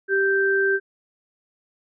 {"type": "tone pair together", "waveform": "sine", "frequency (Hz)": [391.2, 1565], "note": ["G4", "G6"], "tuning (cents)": [-4, -3], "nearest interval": "2 octaves", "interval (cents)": 2401, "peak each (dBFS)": -20, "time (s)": [0.08, 0.8], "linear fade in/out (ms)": 50, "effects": []}